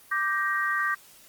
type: chord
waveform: sine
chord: G minor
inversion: second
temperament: just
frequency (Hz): 1176 / 1568 / 1881.6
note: D6 / G6 / Bb6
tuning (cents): +2 / 0 / +16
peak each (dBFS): -28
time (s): 0.11-0.95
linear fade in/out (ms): 10
effects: white hiss -53 dBFS RMS until 1.28 s + Opus 24 kbps